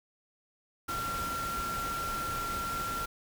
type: tone in noise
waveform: sine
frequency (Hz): 1369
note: F6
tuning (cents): -35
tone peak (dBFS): -33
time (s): 0.88-3.06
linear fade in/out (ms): 10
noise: pink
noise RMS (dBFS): -39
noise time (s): 0.88-3.06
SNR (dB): +3
effects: none